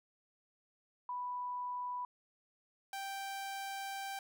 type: tone pair in turn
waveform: sine / sawtooth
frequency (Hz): 987.8 / 784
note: B5 / G5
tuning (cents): 0 / 0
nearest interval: major third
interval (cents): 400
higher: first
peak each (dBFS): -37 / -36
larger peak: second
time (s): 1.09-2.05 / 2.93-4.19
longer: second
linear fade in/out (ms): 2
effects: none